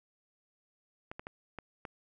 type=clicks; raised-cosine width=0.5 ms; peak=-26 dBFS; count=5; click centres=1.115 / 1.195 / 1.269 / 1.587 / 1.852 s; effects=none